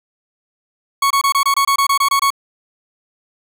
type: tone bursts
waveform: 40% pulse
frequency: 1108.7 Hz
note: C#6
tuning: in tune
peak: -11 dBFS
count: 12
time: 1.02-2.304 s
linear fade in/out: 5 ms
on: 85 ms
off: 24 ms
effects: none